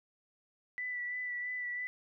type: tone with vibrato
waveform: sine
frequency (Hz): 1975.5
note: B6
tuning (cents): 0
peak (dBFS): -35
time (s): 0.78-1.87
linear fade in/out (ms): 0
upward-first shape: sine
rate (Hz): 3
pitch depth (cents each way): 21
effects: none